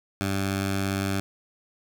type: tone with notch filter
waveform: 10% pulse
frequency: 97.5 Hz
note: G2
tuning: 9 cents flat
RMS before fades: -27 dBFS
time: 0.21-1.2 s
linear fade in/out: 0 ms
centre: 480 Hz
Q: 1.7
effects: none